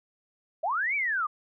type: linear two-way sweep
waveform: sine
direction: up then down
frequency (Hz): 587.3 to 2349 to 1155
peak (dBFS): -25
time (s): 0.63-1.27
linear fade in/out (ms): 10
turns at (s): 0.95
effects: none